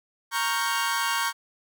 sawtooth chord, G half-diminished seventh, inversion first, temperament equal, 932.3 / 1108.7 / 1396.9 / 1568 Hz, Bb5 / Db6 / F6 / G6, 0 / 0 / 0 / 0 cents, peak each -25 / -25 / -30 / -26 dBFS, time 0.31-1.33 s, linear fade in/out 50 ms, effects none

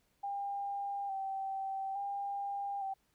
sine tone with vibrato, 788 Hz, G5, 9 cents sharp, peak -35 dBFS, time 0.23-2.94 s, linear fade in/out 10 ms, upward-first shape square, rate 0.58 Hz, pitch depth 28 cents each way, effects pink hiss -75 dBFS RMS until 3.14 s

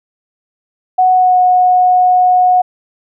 sine tone with pitch glide, 740 to 729.8 Hz, F#5 to F#5, 0 to -24 cents, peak -6 dBFS, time 0.98-2.62 s, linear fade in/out 10 ms, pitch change -24 cents, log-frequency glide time 1.12-1.38 s, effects none

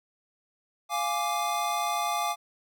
square chord, D diminished, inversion first, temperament equal, 698.5 / 830.6 / 1174.7 Hz, F5 / Ab5 / D6, 0 / 0 / 0 cents, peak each -32 / -32 / -31 dBFS, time 0.89-2.36 s, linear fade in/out 50 ms, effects none

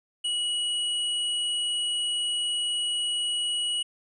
square tone, 2919 Hz, F#7, 24 cents flat, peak -26 dBFS, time 0.24-3.83 s, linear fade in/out 10 ms, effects resampled to 24000 Hz

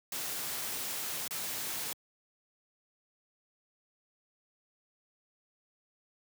white noise with dropouts, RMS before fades -37 dBFS, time 0.12-1.93 s, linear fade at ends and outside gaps 2 ms, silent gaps 1.279-1.308 s, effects high-pass 100 Hz 12 dB/octave

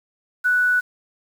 sine tone with quantisation, 1480 Hz, F#6, in tune, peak -15 dBFS, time 0.44-0.81 s, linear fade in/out 20 ms, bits 7, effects none

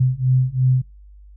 sine beating tone pair, 127.2 / 130.1 Hz, C3 / C3, -48 / -9 cents, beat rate 2.9 Hz, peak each -18 / -17 dBFS, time 0-0.82 s, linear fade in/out 10 ms, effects noise-tail reverb RT60 0.2 s tail -26 dB re dry + added 50 Hz sine -41 dBFS peak until 1.36 s

